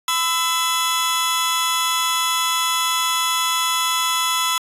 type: tone cluster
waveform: sawtooth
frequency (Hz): 1010 / 1319 / 3382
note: B5 / E6 / G#7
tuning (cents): +39 / +1 / +31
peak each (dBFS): -19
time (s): 0.08-4.58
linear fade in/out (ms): 2
effects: resampled to 32000 Hz